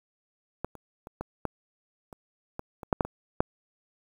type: clicks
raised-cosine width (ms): 1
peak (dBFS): -16 / -30 / -28 / -19 / -14 / -29 / -20 / -25 / -8 / -8 / -22 / -7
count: 12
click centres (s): 0.646 / 0.753 / 1.071 / 1.21 / 1.453 / 2.128 / 2.594 / 2.832 / 2.928 / 3.008 / 3.05 / 3.405
effects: 8-bit